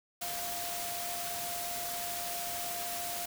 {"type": "tone in noise", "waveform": "sine", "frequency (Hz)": 698.5, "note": "F5", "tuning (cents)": 0, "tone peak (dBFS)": -40, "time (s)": [0.21, 3.26], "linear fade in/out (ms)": 10, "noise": "white", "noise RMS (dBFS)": -38, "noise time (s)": [0.21, 3.26], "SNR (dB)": -5, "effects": []}